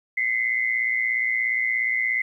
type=tone pair together; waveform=sine; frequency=2034 / 2151 Hz; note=C7 / C7; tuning=-50 / +47 cents; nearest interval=minor second; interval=97 cents; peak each=-22 / -26 dBFS; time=0.17-2.22 s; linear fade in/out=5 ms; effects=10-bit